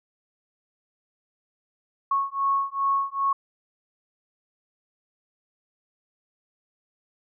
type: beating tone pair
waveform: sine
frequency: 1100 / 1102.5 Hz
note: C#6 / C#6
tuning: -14 / -10 cents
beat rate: 2.5 Hz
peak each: -25 dBFS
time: 2.11-3.33 s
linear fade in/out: 5 ms
effects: none